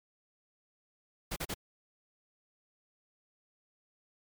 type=noise bursts; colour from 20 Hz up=pink; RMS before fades=-36 dBFS; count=3; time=1.31-1.543 s; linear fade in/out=10 ms; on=53 ms; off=37 ms; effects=MP3 96 kbps